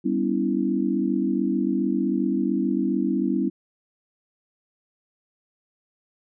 sine chord, C# half-diminished seventh, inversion second, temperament equal with one note detuned, 196 / 246.9 / 282.4 / 329.6 Hz, G3 / B3 / C#4 / E4, 0 / 0 / +32 / 0 cents, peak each -26 dBFS, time 0.04-3.5 s, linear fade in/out 20 ms, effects none

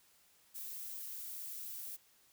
violet noise, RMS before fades -45 dBFS, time 0.54-1.97 s, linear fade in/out 20 ms, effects white hiss -68 dBFS RMS until 2.32 s

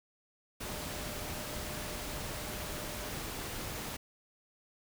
sine tone in noise, 602 Hz, D5, 43 cents sharp, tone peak -49 dBFS, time 0.65-3.11 s, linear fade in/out 10 ms, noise pink, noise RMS -40 dBFS, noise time 0.6-3.97 s, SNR -12 dB, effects none

